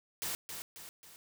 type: noise with echo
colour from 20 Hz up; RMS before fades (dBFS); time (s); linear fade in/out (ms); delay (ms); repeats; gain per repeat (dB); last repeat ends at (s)
white; -37; 0.22-0.35; 0; 270; 3; -6; 1.16
effects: none